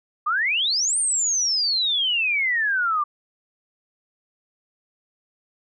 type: exponential two-way sweep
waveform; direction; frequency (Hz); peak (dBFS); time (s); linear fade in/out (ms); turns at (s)
sine; up then down; 1162 to 9090 to 1162; -19; 0.26-3.04; 10; 0.98
effects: none